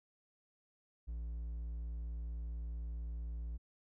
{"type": "tone with hard clipping", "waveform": "triangle", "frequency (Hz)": 57.8, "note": "A#1", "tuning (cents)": -14, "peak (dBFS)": -40, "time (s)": [1.07, 3.58], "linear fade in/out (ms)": 20, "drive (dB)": 6, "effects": []}